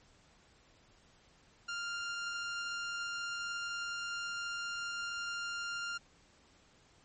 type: tone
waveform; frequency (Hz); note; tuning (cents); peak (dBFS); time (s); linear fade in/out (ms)
sawtooth; 1396.9; F6; 0; -33; 1.68-5.98; 10
effects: pink hiss -65 dBFS RMS until 7.04 s + MP3 32 kbps